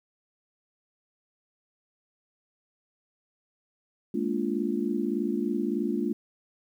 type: chord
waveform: sine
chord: Bb dominant seventh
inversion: third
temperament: just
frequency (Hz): 209.8 / 233.1 / 291.4 / 349.6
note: Ab3 / Bb3 / D4 / F4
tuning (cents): +18 / 0 / -13 / +2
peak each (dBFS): -31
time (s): 4.14-6.13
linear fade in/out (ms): 5
effects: 10-bit